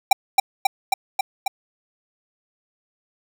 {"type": "tone with echo", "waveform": "square", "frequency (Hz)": 784, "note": "G5", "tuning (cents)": 0, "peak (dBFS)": -9, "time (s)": [0.11, 0.13], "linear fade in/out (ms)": 5, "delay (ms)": 270, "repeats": 5, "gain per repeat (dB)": -2, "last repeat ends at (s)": 1.48, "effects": []}